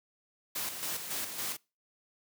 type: noise with tremolo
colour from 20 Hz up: white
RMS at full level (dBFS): -35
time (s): 0.55-1.57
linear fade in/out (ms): 10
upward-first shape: square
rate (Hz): 3.6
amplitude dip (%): 50
effects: noise-tail reverb RT60 0.3 s tail -25 dB re dry + high-pass 100 Hz 12 dB/octave